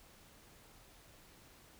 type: silence
effects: pink hiss -61 dBFS RMS until 1.79 s